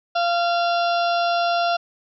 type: harmonic tone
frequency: 690 Hz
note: F5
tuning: 21 cents flat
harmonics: 1 / 2 / 4 / 5 / 6 / 7 / 8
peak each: -19 / -25 / -31 / -33 / -35 / -36 / -37 dBFS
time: 0.15-1.77 s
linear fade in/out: 10 ms
effects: none